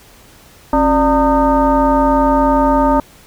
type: tone with frequency modulation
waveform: sine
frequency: 591 Hz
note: D5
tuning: 11 cents sharp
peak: -9 dBFS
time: 0.73-3 s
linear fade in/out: 2 ms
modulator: 319 Hz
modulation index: 1.6
effects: pink hiss -44 dBFS RMS until 3.26 s